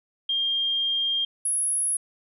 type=tone pair in turn; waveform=sine; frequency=3208 / 10722 Hz; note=G7 / E9; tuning=+39 / +28 cents; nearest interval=octave + major sixth; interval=2089 cents; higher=second; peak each=-22 dBFS; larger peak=neither; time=0.29-1.25 / 1.45-1.97 s; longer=first; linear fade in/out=5 ms; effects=none